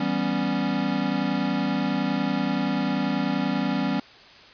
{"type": "chord", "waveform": "square", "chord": "C# half-diminished seventh", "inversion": "first", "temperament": "equal", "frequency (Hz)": [164.81, 196, 246.9, 277.2], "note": ["E3", "G3", "B3", "C#4"], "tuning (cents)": [0, 0, 0, 0], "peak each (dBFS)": [-33, -28, -29, -28], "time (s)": [0, 4], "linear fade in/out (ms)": 5, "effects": ["white hiss -48 dBFS RMS until 4.53 s", "resampled to 11025 Hz"]}